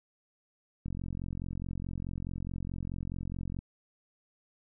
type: click train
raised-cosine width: 5 ms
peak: -25 dBFS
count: 123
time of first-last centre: 0.86-3.589 s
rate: 44.7 Hz
effects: none